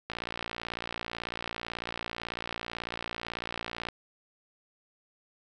click train, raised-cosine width 0.3 ms, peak -18 dBFS, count 221, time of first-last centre 0.1-3.887 s, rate 58.1 Hz, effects none

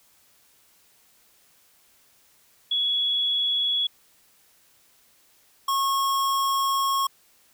sine / square tone pair in turn, 3369 / 1091.6 Hz, G#7 / C#6, +24 / -27 cents, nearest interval octave + minor sixth, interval 1951 cents, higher first, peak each -21 / -22 dBFS, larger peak first, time 2.71-3.87 / 5.68-7.07 s, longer second, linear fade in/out 5 ms, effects white hiss -60 dBFS RMS until 7.53 s

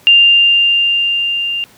sine tone with level ramp, 2794 Hz, F7, in tune, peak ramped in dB -3 to -16 dBFS, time 0.07-1.64 s, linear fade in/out 0 ms, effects pink hiss -45 dBFS RMS until 1.77 s + high-pass 100 Hz 12 dB/octave

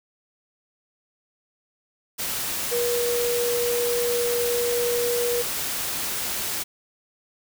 sine tone in noise, 480 Hz, B4, 49 cents flat, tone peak -22 dBFS, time 2.71-5.43 s, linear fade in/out 20 ms, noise white, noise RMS -28 dBFS, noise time 2.18-6.64 s, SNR +3 dB, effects none

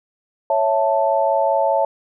sine chord, A major, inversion first, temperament equal, 554.4 / 659.3 / 880 Hz, C#5 / E5 / A5, 0 / 0 / 0 cents, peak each -19 dBFS, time 0.5-1.85 s, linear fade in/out 2 ms, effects none

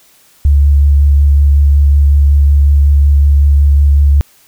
sine tone with vibrato, 71.3 Hz, C#2, 49 cents sharp, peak -4 dBFS, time 0.45-4.21 s, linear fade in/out 0 ms, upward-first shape sine, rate 5.4 Hz, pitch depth 15 cents each way, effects white hiss -47 dBFS RMS until 4.47 s

